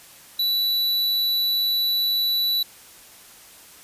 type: tone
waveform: square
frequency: 3951 Hz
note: B7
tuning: in tune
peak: -20 dBFS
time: 0.39-2.63 s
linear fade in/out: 5 ms
effects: white hiss -47 dBFS RMS until 3.83 s + resampled to 32000 Hz